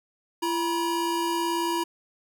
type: tone pair together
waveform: square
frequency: 339.9 / 961.4 Hz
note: F4 / B5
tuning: -47 / -47 cents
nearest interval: octave + tritone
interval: 1800 cents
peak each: -28 dBFS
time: 0.42-1.84 s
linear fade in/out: 10 ms
effects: none